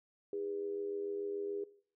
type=tone with amplitude modulation; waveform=sine; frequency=405.3 Hz; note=G#4; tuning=42 cents flat; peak=-33 dBFS; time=0.33-1.64 s; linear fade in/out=2 ms; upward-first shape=sine; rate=86.9 Hz; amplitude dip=65%; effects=noise-tail reverb RT60 0.5 s tail -18 dB re dry